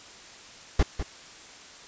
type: noise with echo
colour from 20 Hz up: brown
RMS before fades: -19 dBFS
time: 0.79-0.83 s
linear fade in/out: 5 ms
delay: 200 ms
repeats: 1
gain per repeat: -10 dB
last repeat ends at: 1.03 s
effects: white hiss -47 dBFS RMS until 1.87 s + resampled to 16000 Hz